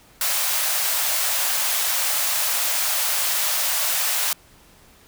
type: high-pass noise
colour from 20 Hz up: white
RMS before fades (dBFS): -22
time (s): 0.21-4.33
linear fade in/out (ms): 2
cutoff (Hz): 550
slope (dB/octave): 48
effects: pink hiss -52 dBFS RMS until 5.07 s